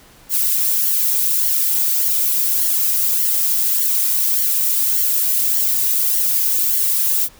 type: noise with flanger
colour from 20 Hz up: violet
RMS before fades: -17 dBFS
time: 0.29-7.29 s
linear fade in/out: 50 ms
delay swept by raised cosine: 0.79 to 2.29 ms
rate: 1.7 Hz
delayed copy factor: -0.55
effects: pink hiss -47 dBFS RMS until 7.39 s